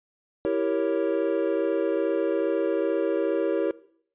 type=chord; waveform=triangle; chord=E diminished seventh; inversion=none; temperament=equal; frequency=329.6 / 392 / 466.2 / 554.4 Hz; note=E4 / G4 / Bb4 / Db5; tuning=0 / 0 / 0 / 0 cents; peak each=-26 dBFS; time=0.45-3.71 s; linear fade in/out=0 ms; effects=noise-tail reverb RT60 0.6 s tail -19 dB re dry + resampled to 8000 Hz